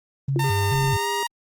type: tone with vibrato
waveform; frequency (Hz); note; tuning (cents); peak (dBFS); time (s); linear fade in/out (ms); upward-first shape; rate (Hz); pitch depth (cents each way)
sine; 116.54; A#2; 0; -20; 0.28-0.97; 5; square; 2.3; 280
type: tone with exponential decay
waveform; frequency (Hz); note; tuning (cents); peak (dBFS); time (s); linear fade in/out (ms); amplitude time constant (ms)
sine; 344; F4; -26; -19; 0.36-0.5; 1; 30
type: tone with pitch glide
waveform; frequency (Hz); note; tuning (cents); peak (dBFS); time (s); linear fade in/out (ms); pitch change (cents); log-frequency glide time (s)
sawtooth; 907 to 943.9; A#5 to A#5; -48 to +21; -20; 0.39-1.27; 5; +69; 0.91-1.09
type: tone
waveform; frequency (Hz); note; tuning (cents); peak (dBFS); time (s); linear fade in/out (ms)
square; 404.7; G#4; -45; -29; 0.44-1.23; 0
effects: Opus 24 kbps